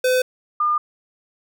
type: tone pair in turn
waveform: square / sine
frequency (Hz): 508 / 1208.2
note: B4 / D6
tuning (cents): +49 / +49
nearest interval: octave + minor third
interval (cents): 1500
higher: second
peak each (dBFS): -16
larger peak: neither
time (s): 0.04-0.22 / 0.6-0.78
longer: neither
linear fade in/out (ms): 5
effects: none